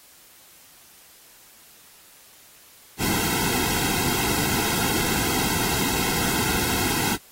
pink noise with comb filter, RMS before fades -24 dBFS, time 2.98-7.18 s, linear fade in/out 50 ms, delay 1.7 ms, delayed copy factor -1, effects white hiss -51 dBFS RMS until 7.31 s + AAC 48 kbps

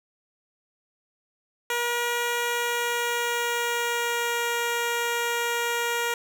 10% pulse tone with pitch glide, 477.6 to 472.4 Hz, A#4 to A#4, +42 to +23 cents, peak -16 dBFS, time 1.7-6.14 s, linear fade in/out 2 ms, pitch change -19 cents, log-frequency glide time 2.48-4.44 s, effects none

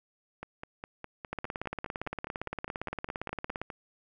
two click trains, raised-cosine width 0.5 ms, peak -24 / -19 dBFS, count 17 / 41, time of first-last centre 0.43-3.702 / 1.33-3.616 s, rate 4.89 / 17.5 Hz, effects none

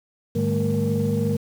sine tone cluster, 104.4 / 152 / 203 / 225.9 / 468.3 Hz, G#2 / D#3 / G#3 / A3 / A#4, +10 / -40 / -39 / +46 / +8 cents, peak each -25 dBFS, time 0.35-1.37 s, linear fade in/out 10 ms, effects tanh soft clip ceiling -13 dBFS + 7-bit

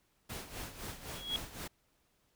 pink noise with tremolo, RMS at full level -42 dBFS, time 0.29-1.68 s, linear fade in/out 10 ms, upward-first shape sine, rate 3.9 Hz, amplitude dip 70%
sine tone with exponential growth, 3322 Hz, G#7, in tune, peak -29 dBFS, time 1.04-1.36 s, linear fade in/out 0 ms, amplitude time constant 69 ms
effects pink hiss -74 dBFS RMS until 2.35 s

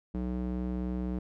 square tone with band-pass filter, 61.74 Hz, B1, in tune, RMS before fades -33 dBFS, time 0.14-1.19 s, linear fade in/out 5 ms, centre 230 Hz, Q 1.2, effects none

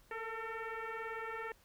sine tone with frequency modulation, 458.9 Hz, A#4, 27 cents flat, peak -39 dBFS, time 0.11-1.52 s, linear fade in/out 2 ms, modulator 450 Hz, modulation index 3.9, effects added 41 Hz sine -70 dBFS peak until 1.64 s + pink hiss -67 dBFS RMS until 1.64 s

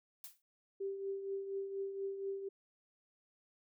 blue noise with exponential decay, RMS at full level -45 dBFS, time 0.24-0.42 s, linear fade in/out 1 ms, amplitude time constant 37 ms
sine tone with tremolo, 392 Hz, G4, in tune, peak -35 dBFS, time 0.8-2.49 s, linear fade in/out 10 ms, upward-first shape triangle, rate 4.2 Hz, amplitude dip 60%
effects none

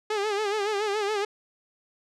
sawtooth tone with vibrato, 415.3 Hz, G#4, in tune, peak -21 dBFS, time 0.1-1.25 s, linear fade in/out 5 ms, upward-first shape sine, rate 7.1 Hz, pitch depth 87 cents each way, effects low-pass 6000 Hz 12 dB/octave

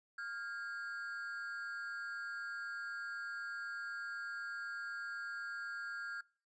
triangle ring-modulated tone, 1512 Hz, F#6, 37 cents sharp, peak -36 dBFS, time 0.18-6.21 s, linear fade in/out 5 ms, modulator 114 Hz, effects noise-tail reverb RT60 0.4 s tail -23 dB re dry + resampled to 22050 Hz

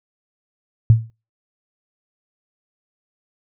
sine tone with exponential decay, 112.9 Hz, A2, 45 cents sharp, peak -4 dBFS, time 0.9-1.1 s, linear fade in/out 0 ms, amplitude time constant 42 ms, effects noise-tail reverb RT60 0.3 s tail -25 dB re dry

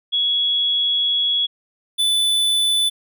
sine / square tone pair in turn, 3352 / 3493 Hz, G#7 / A7, +15 / -13 cents, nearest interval minor second, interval 72 cents, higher second, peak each -16 dBFS, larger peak neither, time 0.12-1.47 / 1.98-2.9 s, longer first, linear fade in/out 20 ms, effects none

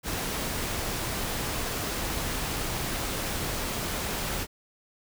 pink noise, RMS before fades -31 dBFS, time 0.03-4.47 s, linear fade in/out 50 ms, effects none

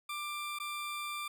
20% pulse tone with dropouts, 1184 Hz, D6, 14 cents sharp, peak -32 dBFS, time 0.09-1.28 s, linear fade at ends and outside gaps 5 ms, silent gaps 0.588-0.599 s, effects none

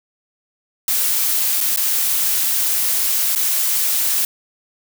blue noise with dropouts, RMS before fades -18 dBFS, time 0.88-4.25 s, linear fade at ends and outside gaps 1 ms, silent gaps 1.605-1.61 / 1.761-1.773 / 3.351-3.359 s, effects none

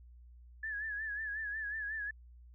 sine tone with vibrato, 1715 Hz, A6, 45 cents flat, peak -36 dBFS, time 0.63-2.11 s, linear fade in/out 5 ms, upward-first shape sine, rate 5.5 Hz, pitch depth 72 cents each way, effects added 60 Hz sine -53 dBFS peak until 2.54 s

